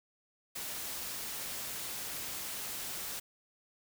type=noise; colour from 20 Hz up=white; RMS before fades=-40 dBFS; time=0.55-3.2 s; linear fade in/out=10 ms; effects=none